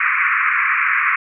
white band-pass noise, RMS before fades -17 dBFS, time 0-1.16 s, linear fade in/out 5 ms, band 1100 to 2400 Hz, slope 96 dB/octave, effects none

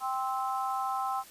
sine chord, C major, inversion second, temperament just, 784.9 / 1046.5 / 1308.1 Hz, G5 / C6 / E6, +2 / 0 / -14 cents, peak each -32 / -34 / -35 dBFS, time 0-1.24 s, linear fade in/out 50 ms, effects white hiss -52 dBFS RMS until 1.3 s + resampled to 32000 Hz

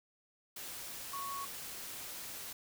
sine tone in noise, 1108.7 Hz, C#6, in tune, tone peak -39 dBFS, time 1.13-1.45 s, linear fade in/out 5 ms, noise white, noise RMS -45 dBFS, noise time 0.56-2.53 s, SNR +3 dB, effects none

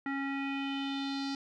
square tone with low-pass filter sweep, 275.1 Hz, C#4, 13 cents flat, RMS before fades -35 dBFS, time 0.06-1.35 s, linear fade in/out 2 ms, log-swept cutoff 1800 to 4800 Hz, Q 4.1, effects none

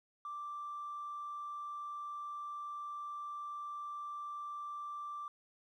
triangle tone, 1174.7 Hz, D6, in tune, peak -37 dBFS, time 0.25-5.28 s, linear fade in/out 2 ms, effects tanh soft clip ceiling -38 dBFS

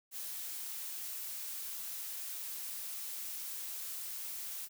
blue noise, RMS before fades -42 dBFS, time 0.11-4.69 s, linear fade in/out 50 ms, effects none

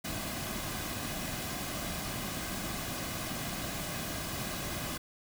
pink noise with comb filter, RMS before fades -37 dBFS, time 0.04-4.98 s, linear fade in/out 10 ms, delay 2.2 ms, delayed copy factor -0.5, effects none

